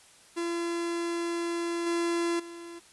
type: tone with level steps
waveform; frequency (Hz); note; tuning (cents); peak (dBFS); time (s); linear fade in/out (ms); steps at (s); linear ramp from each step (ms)
45% pulse; 340.5; F4; -44; -29 / -26 / -41; 0.36-2.8; 20; 1.86 / 2.39; 10
effects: white hiss -56 dBFS RMS until 2.92 s + resampled to 24000 Hz